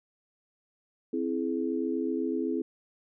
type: chord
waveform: sine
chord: C augmented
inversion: none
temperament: equal with one note detuned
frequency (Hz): 261.6 / 329.6 / 422.8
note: C4 / E4 / G#4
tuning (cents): 0 / 0 / +31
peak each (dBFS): -31 / -31 / -33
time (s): 1.13-2.62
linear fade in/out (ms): 5
effects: none